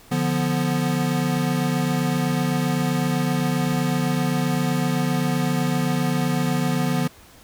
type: chord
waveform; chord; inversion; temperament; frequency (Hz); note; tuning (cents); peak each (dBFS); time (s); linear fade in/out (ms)
square; B diminished; first; equal; 146.83 / 174.61 / 246.9; D3 / F3 / B3; 0 / 0 / 0; -25; 0.11-7.08; 10
effects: pink hiss -49 dBFS RMS until 7.43 s